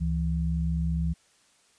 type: tone pair together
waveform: sine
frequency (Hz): 69.94 / 164.81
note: C#2 / E3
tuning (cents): +16 / 0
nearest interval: octave + minor third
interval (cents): 1484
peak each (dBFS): -27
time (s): 0-1.14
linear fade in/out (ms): 20
effects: white hiss -63 dBFS RMS until 1.78 s + resampled to 22050 Hz